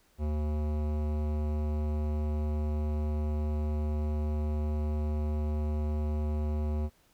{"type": "tone with hard clipping", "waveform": "sine", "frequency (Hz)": 75.4, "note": "D2", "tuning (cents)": 46, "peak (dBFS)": -30, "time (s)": [0.18, 6.9], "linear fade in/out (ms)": 50, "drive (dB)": 17, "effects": ["pink hiss -66 dBFS RMS until 7.13 s"]}